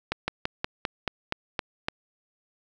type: slowing click train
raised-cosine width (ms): 0.3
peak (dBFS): -10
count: 9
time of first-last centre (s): 0.12-1.885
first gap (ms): 160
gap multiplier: 1.09
effects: none